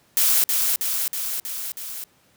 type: noise with echo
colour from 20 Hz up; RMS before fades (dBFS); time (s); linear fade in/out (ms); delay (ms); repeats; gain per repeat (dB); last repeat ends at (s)
blue; -18; 0.17-0.44; 0; 320; 5; -3; 2.04
effects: pink hiss -59 dBFS RMS until 2.36 s + high-pass 100 Hz 12 dB/octave